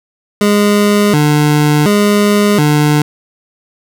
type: tone with vibrato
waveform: 25% pulse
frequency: 175.3 Hz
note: F3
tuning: 7 cents sharp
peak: -4 dBFS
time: 0.41-3.02 s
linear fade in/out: 2 ms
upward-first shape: square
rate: 0.69 Hz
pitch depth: 280 cents each way
effects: none